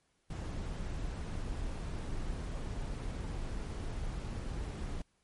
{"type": "noise", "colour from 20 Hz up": "brown", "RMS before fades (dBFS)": -38, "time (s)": [0.3, 5.02], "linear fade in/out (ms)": 5, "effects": ["pink hiss -75 dBFS RMS until 5.23 s", "MP3 48 kbps"]}